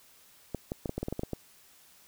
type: clicks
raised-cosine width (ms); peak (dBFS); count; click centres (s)
2; -19; 11; 0.547 / 0.719 / 0.858 / 0.894 / 0.98 / 1.03 / 1.084 / 1.126 / 1.194 / 1.234 / 1.333
effects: white hiss -59 dBFS RMS until 2.07 s